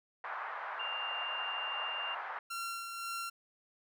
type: band-pass noise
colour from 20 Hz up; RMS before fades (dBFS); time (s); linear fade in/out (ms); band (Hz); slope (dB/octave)
white; -41; 0.24-2.39; 2; 740 to 1500; 24
type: tone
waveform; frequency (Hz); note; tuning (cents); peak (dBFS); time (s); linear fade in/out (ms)
sine; 2794; F7; 0; -37; 0.79-2.15; 10
type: tone with tremolo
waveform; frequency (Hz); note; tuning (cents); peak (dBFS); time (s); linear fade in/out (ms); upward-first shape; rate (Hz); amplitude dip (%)
sawtooth; 1369; F6; -35; -33; 2.5-3.3; 10; sine; 1.9; 40
effects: none